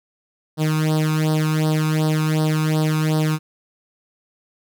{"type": "tone with flanger", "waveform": "sawtooth", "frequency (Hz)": 155.56, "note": "D#3", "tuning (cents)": 0, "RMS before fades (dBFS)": -19, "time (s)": [0.57, 3.39], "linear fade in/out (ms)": 50, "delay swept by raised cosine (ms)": [0.21, 0.81], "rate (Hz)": 2.7, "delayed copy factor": 0.85, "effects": []}